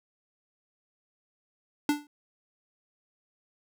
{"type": "tone with exponential decay", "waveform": "square", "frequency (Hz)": 293.7, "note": "D4", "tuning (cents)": 0, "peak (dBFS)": -20, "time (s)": [1.89, 2.07], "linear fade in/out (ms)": 2, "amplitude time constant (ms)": 39, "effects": []}